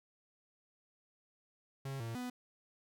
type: tone with pitch steps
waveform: 45% pulse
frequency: 136 / 114.8 / 248.3 Hz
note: C#3 / A#2 / B3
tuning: -33 / -26 / +9 cents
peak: -39 dBFS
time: 1.85-2.3 s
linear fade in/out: 5 ms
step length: 150 ms
effects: none